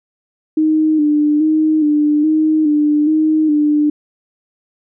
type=tone with vibrato; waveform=sine; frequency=304.8 Hz; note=D#4; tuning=36 cents flat; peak=-10 dBFS; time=0.57-3.9 s; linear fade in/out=5 ms; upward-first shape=square; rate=1.2 Hz; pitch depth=39 cents each way; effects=none